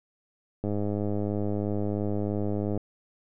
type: click train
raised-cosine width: 2 ms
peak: -17 dBFS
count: 221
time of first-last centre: 0.64-2.776 s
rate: 103 Hz
effects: none